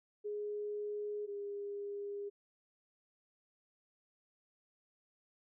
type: tone pair in turn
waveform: sine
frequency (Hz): 416.2 / 405.5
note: G#4 / G#4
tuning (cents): +4 / -41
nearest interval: unison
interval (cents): 45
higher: first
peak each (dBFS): -37 / -39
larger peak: first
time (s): 0.24-1.27 / 1.27-2.3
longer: neither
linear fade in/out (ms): 20
effects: none